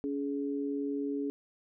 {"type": "tone pair together", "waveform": "sine", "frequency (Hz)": [282, 420.7], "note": ["C#4", "G#4"], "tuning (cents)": [30, 22], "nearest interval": "perfect fifth", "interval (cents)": 692, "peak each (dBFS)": [-32, -36], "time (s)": [0.04, 1.3], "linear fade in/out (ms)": 0, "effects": []}